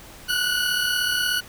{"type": "tone pair together", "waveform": "20% pulse", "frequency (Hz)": [1453.4, 1490], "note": ["F#6", "F#6"], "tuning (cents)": [-31, 12], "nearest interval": "unison", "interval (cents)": 43, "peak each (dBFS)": [-19, -19], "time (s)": [0.28, 1.41], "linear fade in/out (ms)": 20, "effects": ["pink hiss -44 dBFS RMS until 1.48 s"]}